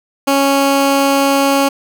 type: tone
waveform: 15% pulse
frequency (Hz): 276.5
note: C#4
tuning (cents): -4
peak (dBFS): -4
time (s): 0.27-1.69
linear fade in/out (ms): 10
effects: none